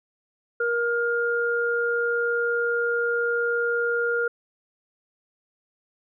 sine tone pair together, 472 / 1412.8 Hz, A#4 / F6, +22 / +20 cents, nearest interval octave + perfect fifth, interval 1898 cents, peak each -24 dBFS, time 0.6-4.28 s, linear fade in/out 5 ms, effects none

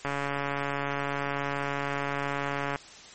click train, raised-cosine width 0.5 ms, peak -15 dBFS, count 383, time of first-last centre 0.05-2.759 s, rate 141 Hz, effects white hiss -48 dBFS RMS until 3.14 s + MP3 32 kbps

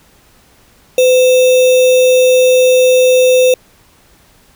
sine tone with sample-and-hold, 508 Hz, B4, 49 cents sharp, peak -5 dBFS, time 0.98-3.54 s, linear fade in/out 2 ms, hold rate 3150 Hz, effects pink hiss -48 dBFS RMS until 4.55 s

